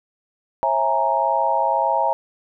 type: chord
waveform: sine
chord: A# half-diminished seventh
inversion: first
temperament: equal with one note detuned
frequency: 541.1 / 659.3 / 830.6 / 932.3 Hz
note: C#5 / E5 / G#5 / A#5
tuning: -42 / 0 / 0 / 0 cents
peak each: -25 / -23 / -22 / -20 dBFS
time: 0.63-2.13 s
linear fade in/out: 0 ms
effects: none